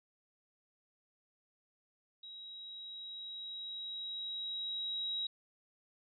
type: tone with level ramp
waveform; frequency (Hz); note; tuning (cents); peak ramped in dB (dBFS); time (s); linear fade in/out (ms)
sine; 3838; A#7; +50; -47 to -34; 2.23-5.27; 5
effects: none